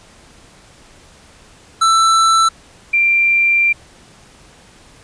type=tone pair in turn; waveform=square / sine; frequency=1329 / 2368 Hz; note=E6 / D7; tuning=+14 / +14 cents; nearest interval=minor seventh; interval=1000 cents; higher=second; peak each=-10 dBFS; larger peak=neither; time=1.81-2.49 / 2.93-3.73 s; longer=second; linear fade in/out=10 ms; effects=pink hiss -45 dBFS RMS until 5.03 s + resampled to 22050 Hz